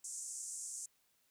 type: band-pass noise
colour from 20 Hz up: pink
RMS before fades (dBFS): -45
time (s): 0.04-0.86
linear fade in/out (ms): 5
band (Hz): 6500 to 9100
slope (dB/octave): 48
effects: white hiss -75 dBFS RMS until 1.3 s